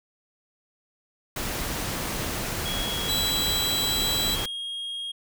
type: noise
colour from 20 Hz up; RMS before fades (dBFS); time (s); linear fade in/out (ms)
pink; -30; 1.36-4.46; 5
type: tone with pitch glide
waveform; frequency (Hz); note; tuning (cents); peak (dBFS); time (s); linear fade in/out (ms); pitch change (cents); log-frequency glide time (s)
triangle; 3322 to 3259; G#7 to G#7; 0 to -33; -29; 2.65-5.12; 10; -33; 2.93-3.58
type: tone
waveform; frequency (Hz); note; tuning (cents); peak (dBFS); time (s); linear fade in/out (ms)
sawtooth; 3951; B7; 0; -22; 3.08-4.36; 20
effects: none